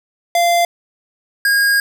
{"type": "tone pair in turn", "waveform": "square", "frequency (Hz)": [691, 1629.3], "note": ["F5", "G#6"], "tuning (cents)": [-19, -34], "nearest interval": "octave + minor third", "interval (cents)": 1485, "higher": "second", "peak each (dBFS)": -12, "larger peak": "neither", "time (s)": [[0.35, 0.65], [1.45, 1.8]], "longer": "second", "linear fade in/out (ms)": 2, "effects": []}